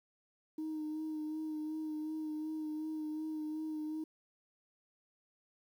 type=tone with vibrato; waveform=sine; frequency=310 Hz; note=D#4; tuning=6 cents flat; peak=-35 dBFS; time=0.58-4.04 s; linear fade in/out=5 ms; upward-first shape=sine; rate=2.7 Hz; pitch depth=24 cents each way; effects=tanh soft clip ceiling -34 dBFS + 11-bit